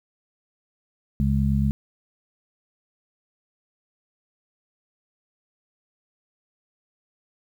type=harmonic tone; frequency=68.7 Hz; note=C#2; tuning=15 cents flat; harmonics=1 / 2 / 3; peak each=-23 / -23 / -23 dBFS; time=1.2-1.71 s; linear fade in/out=0 ms; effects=9-bit